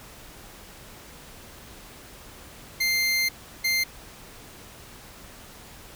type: tone bursts at uneven times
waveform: 25% pulse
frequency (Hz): 2100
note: C7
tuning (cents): +6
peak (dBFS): -18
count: 2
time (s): 2.8-3.29 / 3.64-3.84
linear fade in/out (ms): 10
effects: pink hiss -46 dBFS RMS until 5.95 s